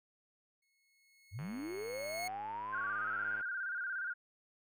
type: tone with exponential growth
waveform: sawtooth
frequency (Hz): 2180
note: C#7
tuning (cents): -29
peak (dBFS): -35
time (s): 0.62-2.28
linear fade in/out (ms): 5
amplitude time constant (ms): 360
type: linear sweep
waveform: sine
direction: up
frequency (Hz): 79.2 to 1506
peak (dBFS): -39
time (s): 1.31-3.4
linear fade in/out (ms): 50
type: click train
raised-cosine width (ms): 0.5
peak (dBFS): -36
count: 211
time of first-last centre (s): 1.39-3.409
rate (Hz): 104
type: tone with vibrato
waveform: sine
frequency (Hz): 1497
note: F#6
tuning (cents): +20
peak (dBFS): -36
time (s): 2.72-4.14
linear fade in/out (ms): 20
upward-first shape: square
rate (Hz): 17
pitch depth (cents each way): 73
effects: none